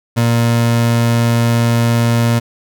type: tone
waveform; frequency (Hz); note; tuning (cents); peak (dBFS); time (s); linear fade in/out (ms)
30% pulse; 117.2; A#2; +10; -8; 0.16-2.4; 20
effects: none